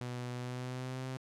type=tone with pitch glide; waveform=sawtooth; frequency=123.47 to 130.06 Hz; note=B2 to C3; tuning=0 to -10 cents; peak=-34 dBFS; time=0.01-1.17 s; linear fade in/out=0 ms; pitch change=+90 cents; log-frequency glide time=0.36-1.05 s; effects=low-pass 9000 Hz 12 dB/octave